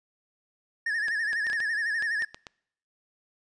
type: tone with vibrato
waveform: triangle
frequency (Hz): 1760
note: A6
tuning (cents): 0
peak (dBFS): -24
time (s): 0.86-2.25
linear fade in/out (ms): 5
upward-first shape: sine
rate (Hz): 12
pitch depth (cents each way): 100
type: clicks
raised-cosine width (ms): 0.2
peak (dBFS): -22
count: 10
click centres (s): 1.083 / 1.331 / 1.468 / 1.5 / 1.531 / 1.603 / 2.024 / 2.222 / 2.345 / 2.468
effects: noise-tail reverb RT60 0.7 s tail -25 dB re dry + resampled to 22050 Hz